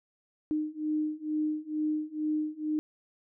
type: beating tone pair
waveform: sine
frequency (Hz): 305.1 / 307.3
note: D#4 / D#4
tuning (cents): -34 / -21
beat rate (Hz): 2.2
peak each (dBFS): -32 / -31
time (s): 0.51-2.79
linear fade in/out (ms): 0
effects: none